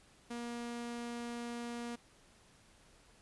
sawtooth tone, 237.5 Hz, A#3, 33 cents sharp, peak -36 dBFS, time 0.3-1.96 s, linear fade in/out 10 ms, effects pink hiss -64 dBFS RMS until 3.21 s + resampled to 24000 Hz

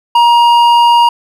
sine tone with hard clipping, 946 Hz, A#5, 25 cents sharp, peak -6 dBFS, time 0.15-1.09 s, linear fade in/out 5 ms, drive 8 dB, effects none

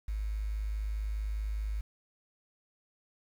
sine tone with quantisation, 52.4 Hz, G#1, 16 cents sharp, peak -31 dBFS, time 0.08-1.81 s, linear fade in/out 5 ms, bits 9, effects none

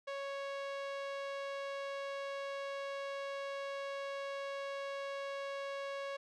sawtooth tone, 554.4 Hz, C#5, in tune, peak -35 dBFS, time 0.07-6.17 s, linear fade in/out 10 ms, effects low-pass 4000 Hz 12 dB/octave

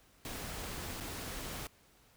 pink noise with dropouts, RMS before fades -42 dBFS, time 0.25-1.67 s, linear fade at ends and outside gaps 1 ms, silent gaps 1.002-1.007 s, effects pink hiss -65 dBFS RMS until 2.16 s

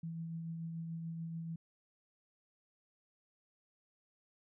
sine tone with tremolo, 164.81 Hz, E3, in tune, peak -38 dBFS, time 0.03-1.56 s, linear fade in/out 5 ms, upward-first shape triangle, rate 6.9 Hz, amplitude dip 30%, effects none

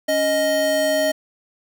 square tone pair together, 279.5 / 623 Hz, C#4 / D#5, +14 / +2 cents, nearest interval octave + major second, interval 1388 cents, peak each -27 / -18 dBFS, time 0.08-1.12 s, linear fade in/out 10 ms, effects none

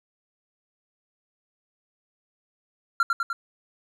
triangle tone with echo, 1377 Hz, F6, 25 cents flat, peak -15 dBFS, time 3-3.03 s, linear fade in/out 2 ms, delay 100 ms, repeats 3, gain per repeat -3 dB, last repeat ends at 3.33 s, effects none

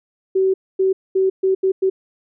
sine tone bursts at uneven times, 380.8 Hz, F#4, 50 cents sharp, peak -13 dBFS, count 6, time 0.35-0.54 / 0.79-0.93 / 1.15-1.3 / 1.43-1.55 / 1.63-1.72 / 1.82-1.9 s, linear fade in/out 10 ms, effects none

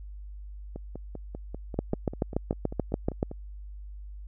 two click trains, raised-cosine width 2 ms, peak -12 / -24 dBFS, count 11 / 14, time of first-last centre 1.79-3.229 / 0.76-3.314 s, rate 6.95 / 5.09 Hz, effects added 50 Hz sine -39 dBFS peak until 4.27 s

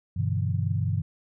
sine chord, E minor seventh, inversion first, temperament equal, 98 / 123.47 / 146.83 / 164.81 Hz, G2 / B2 / D3 / E3, 0 / 0 / 0 / 0 cents, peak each -26 / -29 / -32 / -32 dBFS, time 0.16-1.02 s, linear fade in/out 10 ms, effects none

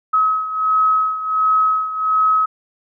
sine beating tone pair, 1278 / 1279.4 Hz, D#6 / D#6, +46 / +48 cents, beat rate 1.4 Hz, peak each -15 / -20 dBFS, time 0.13-2.46 s, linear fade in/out 10 ms, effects none

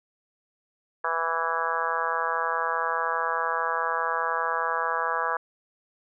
harmonic tone, 164.81 Hz, E3, in tune, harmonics 3 / 4 / 5 / 6 / 7 / 8 / 9 / 10, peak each -34 / -35 / -35 / -30 / -30 / -33 / -35 / -32 dBFS, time 1.04-5.37 s, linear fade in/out 5 ms, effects none

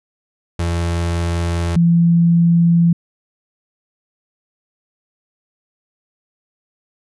35% pulse / sine tone pair in turn, 85.1 / 169.61 Hz, F2 / E3, -44 / +50 cents, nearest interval octave, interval 1194 cents, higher second, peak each -15 / -9 dBFS, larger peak second, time 0.59-1.76 / 1.76-2.93 s, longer neither, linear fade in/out 5 ms, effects resampled to 24000 Hz

